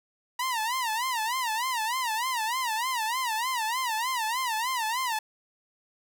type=tone with vibrato; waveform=sawtooth; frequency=953 Hz; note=A#5; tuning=38 cents sharp; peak=-23 dBFS; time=0.39-5.19 s; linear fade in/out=5 ms; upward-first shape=sine; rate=3.3 Hz; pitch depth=170 cents each way; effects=none